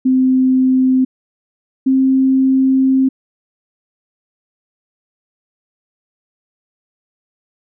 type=tone pair in turn; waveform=sine; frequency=259.1 / 264.4 Hz; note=C4 / C4; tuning=-17 / +18 cents; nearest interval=unison; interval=35 cents; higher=second; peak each=-9 dBFS; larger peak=neither; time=0.05-1.05 / 1.86-3.09 s; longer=second; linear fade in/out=10 ms; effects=none

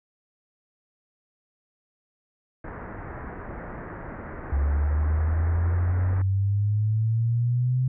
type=low-pass noise; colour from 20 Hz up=pink; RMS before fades=-37 dBFS; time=2.64-6.22 s; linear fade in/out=5 ms; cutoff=1900 Hz; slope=48 dB/octave
type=exponential sweep; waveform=sine; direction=up; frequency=69.3 to 129.7 Hz; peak=-20 dBFS; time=4.52-7.88 s; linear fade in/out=5 ms
effects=none

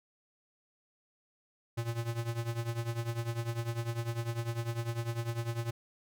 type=tone with tremolo; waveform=square; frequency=116.54 Hz; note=A#2; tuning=in tune; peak=-30 dBFS; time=1.77-5.71 s; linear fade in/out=10 ms; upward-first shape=triangle; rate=10 Hz; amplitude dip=85%; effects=none

